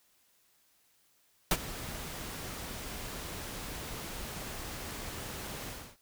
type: noise with ADSR envelope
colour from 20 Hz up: pink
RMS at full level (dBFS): -24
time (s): 1.51-5.97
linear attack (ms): 3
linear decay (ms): 50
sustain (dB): -17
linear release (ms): 290
effects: white hiss -69 dBFS RMS until 6.01 s